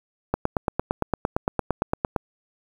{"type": "click train", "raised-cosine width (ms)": 1, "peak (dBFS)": -7, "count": 17, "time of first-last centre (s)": [0.34, 2.162], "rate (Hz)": 8.78, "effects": ["7-bit"]}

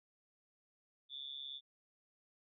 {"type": "tone with amplitude modulation", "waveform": "sine", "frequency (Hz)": 3514, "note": "A7", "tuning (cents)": -3, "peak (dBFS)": -40, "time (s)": [1.09, 1.61], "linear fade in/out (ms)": 50, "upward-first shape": "sine", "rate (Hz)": 138, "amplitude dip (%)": 90, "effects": []}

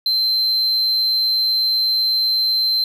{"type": "tone", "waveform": "triangle", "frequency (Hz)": 4106, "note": "C8", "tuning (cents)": -33, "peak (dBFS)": -14, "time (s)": [0.06, 2.84], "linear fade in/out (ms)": 2, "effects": []}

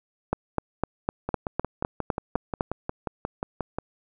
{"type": "two click trains", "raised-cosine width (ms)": 1, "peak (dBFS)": [-9, -14], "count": [10, 15], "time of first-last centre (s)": [[0.33, 2.608], [1.29, 3.786]], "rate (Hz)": [3.95, 5.61], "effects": []}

